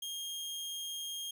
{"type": "tone", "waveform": "sawtooth", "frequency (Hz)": 3231, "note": "G#7", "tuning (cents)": -48, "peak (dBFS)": -35, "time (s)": [0.02, 1.31], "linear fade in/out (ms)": 5, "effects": []}